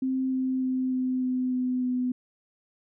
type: tone with pitch steps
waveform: sine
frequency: 261.6 / 259.8 / 258 / 256.2 / 254.4 / 252.7 / 250.9 Hz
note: C4 / C4 / C4 / C4 / C4 / B3 / B3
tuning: 0 / -12 / -24 / -36 / -48 / +40 / +28 cents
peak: -24 dBFS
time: 0.02-2.12 s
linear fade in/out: 5 ms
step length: 300 ms
effects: none